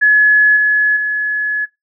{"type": "tone with level steps", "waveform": "sine", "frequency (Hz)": 1700, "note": "G#6", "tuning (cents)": 40, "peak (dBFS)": [-6, -9, -14], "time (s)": [0.01, 1.66], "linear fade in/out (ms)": 20, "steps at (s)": [0.56, 0.96], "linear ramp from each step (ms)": 10, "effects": ["noise-tail reverb RT60 0.2 s tail -23 dB re dry"]}